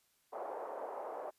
white band-pass noise, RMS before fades -43 dBFS, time 0.32-1.31 s, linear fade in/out 20 ms, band 460 to 850 Hz, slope 24 dB/octave, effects white hiss -74 dBFS RMS until 1.38 s + resampled to 32000 Hz

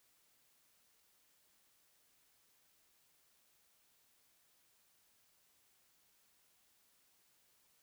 silence, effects white hiss -73 dBFS RMS until 7.82 s

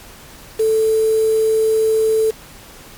sine tone with quantisation, 440 Hz, A4, in tune, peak -12 dBFS, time 0.59-2.31 s, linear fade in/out 10 ms, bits 5, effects pink hiss -40 dBFS RMS until 2.97 s + MP3 96 kbps

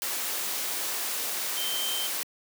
sine tone in noise, 3123 Hz, G7, 7 cents flat, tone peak -31 dBFS, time 1.57-2.07 s, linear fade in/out 0 ms, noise white, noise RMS -31 dBFS, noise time 0.02-2.23 s, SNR -3 dB, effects high-pass 300 Hz 12 dB/octave

